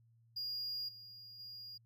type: tone with level steps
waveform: triangle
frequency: 4842 Hz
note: D#8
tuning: 48 cents flat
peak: -37 / -50 / -46 dBFS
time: 0.36-1.78 s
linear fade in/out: 10 ms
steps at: 0.88 / 1.39 s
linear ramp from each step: 10 ms
effects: added 115 Hz sine -65 dBFS peak until 1.85 s